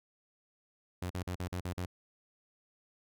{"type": "tone bursts", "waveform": "sawtooth", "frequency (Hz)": 90, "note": "F#2", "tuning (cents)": -47, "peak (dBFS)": -31, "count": 7, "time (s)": [1.02, 1.859], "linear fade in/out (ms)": 5, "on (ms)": 83, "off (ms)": 43, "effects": []}